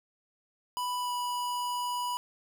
square tone with pitch glide, 989 to 980.5 Hz, B5 to B5, +2 to -13 cents, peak -31 dBFS, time 0.77-2.17 s, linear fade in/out 0 ms, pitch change -15 cents, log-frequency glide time 1.01-1.11 s, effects none

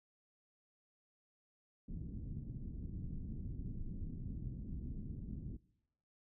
pink low-pass noise, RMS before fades -44 dBFS, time 1.88-5.57 s, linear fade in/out 5 ms, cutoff 250 Hz, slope 24 dB/octave, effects noise-tail reverb RT60 0.9 s tail -23 dB re dry

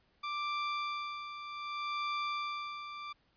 sawtooth tone with tremolo, 1177 Hz, D6, 3 cents sharp, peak -29 dBFS, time 0.23-3.13 s, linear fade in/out 10 ms, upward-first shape sine, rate 0.65 Hz, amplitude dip 65%, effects pink hiss -72 dBFS RMS until 3.36 s + resampled to 11025 Hz

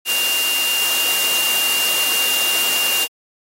sine tone in noise, 2797 Hz, F7, 2 cents sharp, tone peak -18 dBFS, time 0.05-3.08 s, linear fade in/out 50 ms, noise white, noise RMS -21 dBFS, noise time 0.05-3.08 s, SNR 0 dB, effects high-pass 300 Hz 12 dB/octave + AAC 48 kbps

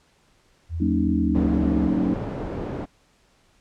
sine tone with pitch glide, 83.1 to 72.76 Hz, E2 to D2, +15 to -16 cents, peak -25 dBFS, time 0.69-1.91 s, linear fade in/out 50 ms, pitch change -231 cents, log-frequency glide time 0.88-1.71 s
sine chord, D# minor seventh, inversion first, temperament equal with one note detuned, 185 / 229.3 / 277.2 / 311.1 Hz, F#3 / A#3 / C#4 / D#4, 0 / -28 / 0 / 0 cents, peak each -25 dBFS, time 0.8-2.14 s, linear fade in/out 10 ms
white low-pass noise, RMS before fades -30 dBFS, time 1.34-2.86 s, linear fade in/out 20 ms, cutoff 430 Hz, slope 12 dB/octave
effects pink hiss -61 dBFS RMS until 3.6 s + low-pass 8000 Hz 12 dB/octave

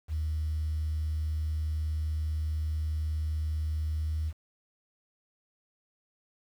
sine tone with pitch glide, 77.6 to 78.14 Hz, D#2 to D#2, -4 to +8 cents, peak -27 dBFS, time 0.08-4.33 s, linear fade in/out 50 ms, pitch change +12 cents, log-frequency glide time 3.96-4.19 s, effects tanh soft clip ceiling -24 dBFS + 9-bit

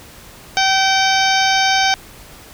harmonic tone with a mistuned harmonic, 771 Hz, G5, 29 cents flat, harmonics 1 / 2 / 3 / 4 / 5 / 6 / 7 / 8, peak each -16 / -19 / -21 / -22 / -23 / -24 / -24 / -25 dBFS, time 0.57-1.94 s, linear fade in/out 0 ms, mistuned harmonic 5, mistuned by -63 cents, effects pink hiss -40 dBFS RMS until 2.53 s

